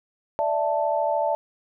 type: chord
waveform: sine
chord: D suspended second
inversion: none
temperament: just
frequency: 587.3 / 660.7 / 881 Hz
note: D5 / E5 / A5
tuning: 0 / +4 / +2 cents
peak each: -25 dBFS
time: 0.39-1.35 s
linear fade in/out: 0 ms
effects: none